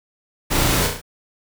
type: noise with echo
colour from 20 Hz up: pink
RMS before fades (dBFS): -20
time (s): 0.5-0.88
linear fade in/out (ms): 20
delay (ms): 34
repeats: 4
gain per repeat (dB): -4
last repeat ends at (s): 1.016
effects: none